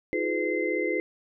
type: tone cluster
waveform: sine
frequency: 322.7 / 358.6 / 423 / 504 / 2068 Hz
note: E4 / F4 / G#4 / B4 / C7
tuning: -37 / +46 / +32 / +35 / -21 cents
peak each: -31 dBFS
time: 0.13-1 s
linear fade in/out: 0 ms
effects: none